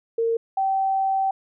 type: tone pair in turn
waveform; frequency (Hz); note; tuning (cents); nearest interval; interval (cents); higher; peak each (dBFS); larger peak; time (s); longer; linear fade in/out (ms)
sine; 458.2 / 773; A#4 / G5; -30 / -24; major sixth; 906; second; -19 / -19; neither; 0.18-0.37 / 0.57-1.31; second; 5
effects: none